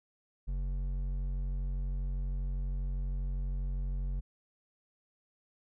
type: tone with hard clipping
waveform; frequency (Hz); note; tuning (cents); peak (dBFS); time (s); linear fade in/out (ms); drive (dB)
triangle; 46.25; F#1; 0; -33; 0.47-4.21; 20; 11
effects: none